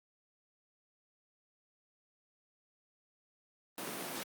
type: high-pass noise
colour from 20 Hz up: pink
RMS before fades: -41 dBFS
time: 3.78-4.23 s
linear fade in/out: 0 ms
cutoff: 190 Hz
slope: 24 dB/octave
effects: Opus 32 kbps